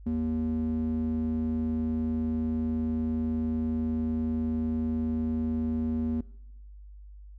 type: tone with band-pass filter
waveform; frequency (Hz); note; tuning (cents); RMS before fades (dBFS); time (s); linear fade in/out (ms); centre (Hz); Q
square; 79.1; D#2; +29; -29; 0.06-6.21; 5; 210; 4.6
effects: noise-tail reverb RT60 0.9 s tail -22 dB re dry + added 50 Hz sine -44 dBFS peak until 7.38 s